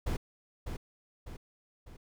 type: noise with echo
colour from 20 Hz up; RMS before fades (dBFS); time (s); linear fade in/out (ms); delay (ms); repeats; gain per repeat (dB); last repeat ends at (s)
brown; -31; 0.06-0.17; 10; 600; 3; -6; 1.97
effects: none